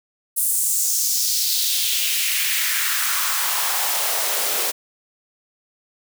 white noise with high-pass filter sweep, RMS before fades -21 dBFS, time 0.36-4.72 s, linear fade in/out 20 ms, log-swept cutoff 9800 to 410 Hz, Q 2.3, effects none

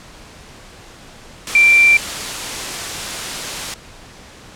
sine tone in noise, 2354 Hz, D7, 3 cents sharp, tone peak -7 dBFS, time 1.55-1.97 s, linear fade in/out 2 ms, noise white, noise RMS -24 dBFS, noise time 1.47-3.74 s, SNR +14 dB, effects pink hiss -40 dBFS RMS until 4.55 s + low-pass 8000 Hz 12 dB/octave

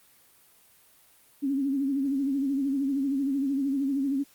sine tone with vibrato, 274.7 Hz, C#4, 16 cents flat, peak -24 dBFS, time 1.42-4.24 s, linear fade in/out 20 ms, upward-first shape sine, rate 13 Hz, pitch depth 72 cents each way, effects white hiss -59 dBFS RMS until 4.34 s + Opus 32 kbps

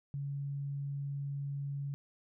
sine tone, 140.7 Hz, C#3, 26 cents sharp, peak -35 dBFS, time 0.14-1.94 s, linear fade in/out 0 ms, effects none

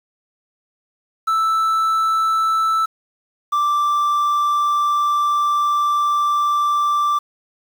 triangle tone pair in turn, 1318.5 / 1174.6 Hz, E6 / D6, 0 / 0 cents, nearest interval major second, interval 200 cents, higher first, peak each -13 dBFS, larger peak neither, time 1.27-2.86 / 3.52-7.19 s, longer second, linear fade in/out 10 ms, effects 7-bit

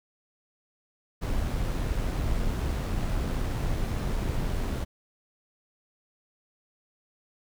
brown noise with amplitude modulation, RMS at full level -27 dBFS, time 1.21-4.85 s, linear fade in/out 20 ms, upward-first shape sine, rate 89.1 Hz, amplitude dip 25%, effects none

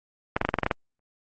clicks, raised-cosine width 0.5 ms, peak -7 dBFS, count 9, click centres 0.365 / 0.414 / 0.45 / 0.49 / 0.541 / 0.587 / 0.633 / 0.664 / 0.712 s, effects Opus 24 kbps

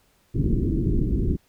pink low-pass noise, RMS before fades -22 dBFS, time 0.34-1.37 s, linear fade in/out 20 ms, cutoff 370 Hz, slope 48 dB/octave, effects pink hiss -63 dBFS RMS until 1.48 s

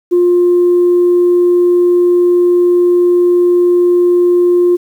sine tone, 353.1 Hz, F4, 19 cents sharp, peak -5 dBFS, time 0.11-4.77 s, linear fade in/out 20 ms, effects tanh soft clip ceiling -3 dBFS + 7-bit

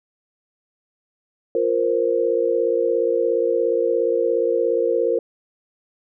sine chord, F suspended fourth, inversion none, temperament equal, 349.2 / 466.2 / 523.3 Hz, F4 / Bb4 / C5, 0 / 0 / 0 cents, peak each -24 / -19 / -22 dBFS, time 1.55-5.19 s, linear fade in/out 2 ms, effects none

